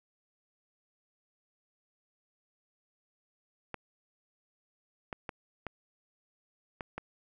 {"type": "clicks", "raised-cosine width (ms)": 0.5, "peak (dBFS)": -22, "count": 6, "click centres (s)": [3.743, 5.128, 5.292, 5.667, 6.808, 6.98], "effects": []}